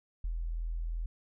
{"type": "tone with ADSR envelope", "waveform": "sine", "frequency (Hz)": 41.42, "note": "E1", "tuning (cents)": 9, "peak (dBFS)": -30, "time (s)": [0.24, 1.06], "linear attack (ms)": 5, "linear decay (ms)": 84, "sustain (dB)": -2, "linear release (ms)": 4, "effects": []}